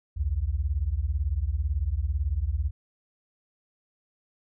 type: beating tone pair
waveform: sine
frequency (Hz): 62.3 / 80.3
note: B1 / E2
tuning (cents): +16 / -45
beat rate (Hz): 18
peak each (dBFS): -27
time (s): 0.16-2.71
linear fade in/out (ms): 20
effects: none